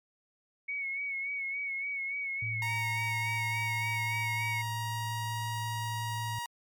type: tone with vibrato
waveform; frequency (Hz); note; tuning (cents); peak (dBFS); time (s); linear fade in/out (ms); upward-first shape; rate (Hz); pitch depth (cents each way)
sine; 2217; C#7; 0; -32; 0.68-4.62; 10; sine; 3.5; 43
type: tone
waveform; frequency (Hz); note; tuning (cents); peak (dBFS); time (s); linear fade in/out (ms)
sine; 111.8; A2; +28; -35; 2.42-6.39; 5
type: tone with pitch glide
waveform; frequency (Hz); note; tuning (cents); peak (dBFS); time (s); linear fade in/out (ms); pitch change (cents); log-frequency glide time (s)
sawtooth; 932.3 to 950.2; A#5 to A#5; 0 to +33; -31; 2.62-6.46; 2; +33; 2.94-5.47
effects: MP3 96 kbps